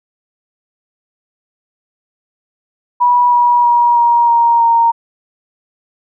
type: tone with pitch steps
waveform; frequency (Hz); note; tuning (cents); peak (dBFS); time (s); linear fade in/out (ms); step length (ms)
sine; 974 / 964.5 / 955.1 / 945.7 / 936.5 / 927.3; B5 / B5 / A#5 / A#5 / A#5 / A#5; -24 / -41 / +42 / +25 / +8 / -9; -7; 3-4.92; 20; 320
effects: none